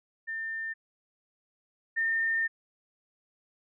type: tone pair in turn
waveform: sine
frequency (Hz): 1800 / 1813.6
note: A6 / A#6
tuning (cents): +39 / -48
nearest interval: unison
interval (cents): 13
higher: second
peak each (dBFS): -32 / -25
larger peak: second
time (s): 0.27-0.74 / 1.96-2.48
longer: second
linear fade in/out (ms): 20
effects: none